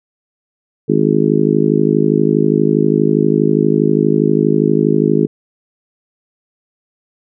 harmonic tone, 52.4 Hz, G#1, 16 cents sharp, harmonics 3 / 4 / 5 / 6 / 7 / 8, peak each -17 / -17 / -17 / -17 / -17 / -17 dBFS, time 0.88-5.27 s, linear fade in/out 20 ms, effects none

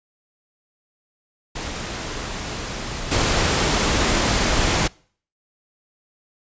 pink noise with level steps, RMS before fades -29 / -19 dBFS, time 1.55-4.88 s, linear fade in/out 10 ms, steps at 3.11 s, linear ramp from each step 10 ms, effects noise-tail reverb RT60 0.5 s tail -25 dB re dry + resampled to 16000 Hz

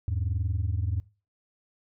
sine tone pair together, 81.8 / 102.89 Hz, E2 / G#2, -13 / -16 cents, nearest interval major third, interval 397 cents, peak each -27 dBFS, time 0.08-1 s, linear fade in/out 0 ms, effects noise-tail reverb RT60 0.3 s tail -19 dB re dry + tanh soft clip ceiling -21 dBFS

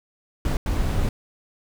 brown noise bursts at uneven times, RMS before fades -22 dBFS, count 2, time 0.45-0.57 / 0.66-1.09 s, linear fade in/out 2 ms, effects none

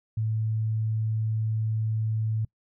sine tone, 110 Hz, A2, in tune, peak -24 dBFS, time 0.17-2.45 s, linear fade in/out 5 ms, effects noise-tail reverb RT60 0.1 s tail -25 dB re dry

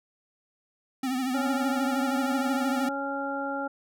square tone with vibrato, 258.2 Hz, C4, 23 cents flat, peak -27 dBFS, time 1.03-2.89 s, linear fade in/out 5 ms, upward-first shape triangle, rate 13 Hz, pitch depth 82 cents each way
harmonic tone, 277.2 Hz, C#4, in tune, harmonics 1 / 2 / 3 / 5, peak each -34 / -34 / -34 / -34 dBFS, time 1.34-3.68 s, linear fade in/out 10 ms
effects none

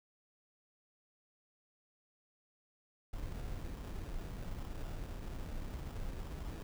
brown noise with sample-and-hold, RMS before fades -42 dBFS, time 3.13-6.63 s, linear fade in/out 5 ms, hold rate 2100 Hz, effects none

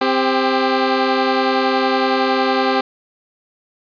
15% pulse tone pair together, 261.6 / 397.8 Hz, C4 / G4, 0 / +25 cents, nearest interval perfect fifth, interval 725 cents, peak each -11 dBFS, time 0.01-2.81 s, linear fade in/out 5 ms, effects resampled to 11025 Hz + 7-bit

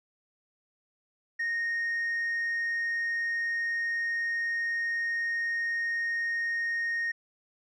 triangle tone with tanh clipping, 1856 Hz, A#6, 8 cents flat, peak -28 dBFS, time 1.39-7.12 s, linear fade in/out 10 ms, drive 6 dB, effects none

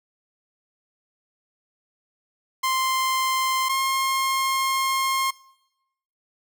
sawtooth tone pair in turn, 1046.5 / 1067.9 Hz, C6 / C6, 0 / +35 cents, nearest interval unison, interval 35 cents, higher second, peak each -17 dBFS, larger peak neither, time 2.63-3.69 / 3.69-5.31 s, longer second, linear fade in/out 10 ms, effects noise-tail reverb RT60 0.9 s tail -23 dB re dry

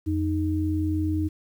sine tone pair together, 87.31 / 310.4 Hz, F2 / D#4, 0 / -4 cents, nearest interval octave + minor seventh, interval 2196 cents, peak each -25 dBFS, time 0.06-1.29 s, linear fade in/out 20 ms, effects 9-bit

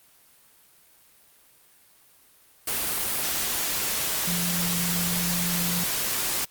sine tone in noise, 174.61 Hz, F3, in tune, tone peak -28 dBFS, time 4.27-5.84 s, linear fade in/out 5 ms, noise white, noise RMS -27 dBFS, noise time 2.67-6.45 s, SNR -4 dB, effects white hiss -57 dBFS RMS until 6.5 s + Opus 32 kbps

